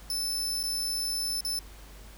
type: tone with dropouts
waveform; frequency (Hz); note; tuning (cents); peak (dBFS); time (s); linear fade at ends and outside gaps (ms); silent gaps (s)
sawtooth; 5274; E8; 0; -26; 0.1-1.59; 1; 0.63-0.637 / 1.407-1.449
effects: added 50 Hz sine -47 dBFS peak until 2.17 s + pink hiss -52 dBFS RMS until 2.17 s